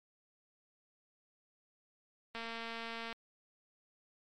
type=click train; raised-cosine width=0.3 ms; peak=-27 dBFS; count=179; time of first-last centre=2.35-3.127 s; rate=229 Hz; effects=MP3 64 kbps